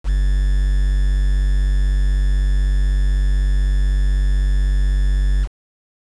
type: tone with quantisation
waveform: triangle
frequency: 48.01 Hz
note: G1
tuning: 35 cents flat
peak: -11 dBFS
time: 0.04-5.48 s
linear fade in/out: 50 ms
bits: 6
effects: resampled to 22050 Hz